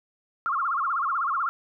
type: tone with vibrato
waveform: sine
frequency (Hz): 1228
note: D#6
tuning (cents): -23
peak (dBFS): -23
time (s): 0.46-1.49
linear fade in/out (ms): 0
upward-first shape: sine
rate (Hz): 16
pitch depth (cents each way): 240
effects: none